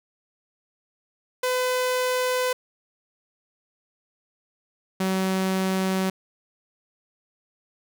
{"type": "tone pair in turn", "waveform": "sawtooth", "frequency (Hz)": [505, 189.16], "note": ["B4", "F#3"], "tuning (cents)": [39, 39], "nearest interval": "octave + perfect fourth", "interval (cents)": 1700, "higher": "first", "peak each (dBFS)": -18, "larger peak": "neither", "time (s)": [[1.43, 2.53], [5, 6.1]], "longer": "neither", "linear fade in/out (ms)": 5, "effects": []}